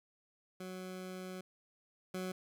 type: tone pair in turn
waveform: 20% pulse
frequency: 185 / 185 Hz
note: F#3 / F#3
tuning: 0 / 0 cents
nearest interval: unison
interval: 0 cents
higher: neither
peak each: -38 / -33 dBFS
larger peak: second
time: 0.6-1.41 / 2.14-2.32 s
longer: first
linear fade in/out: 5 ms
effects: none